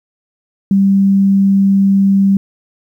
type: tone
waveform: sine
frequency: 196 Hz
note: G3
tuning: in tune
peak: -7 dBFS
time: 0.71-2.37 s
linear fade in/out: 2 ms
effects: 8-bit